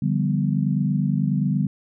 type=chord; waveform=sine; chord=G dominant seventh; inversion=second; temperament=equal; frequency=146.83 / 174.61 / 196 / 246.9 Hz; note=D3 / F3 / G3 / B3; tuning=0 / 0 / 0 / 0 cents; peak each=-22 / -28 / -23 / -27 dBFS; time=0.02-1.67 s; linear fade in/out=5 ms; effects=none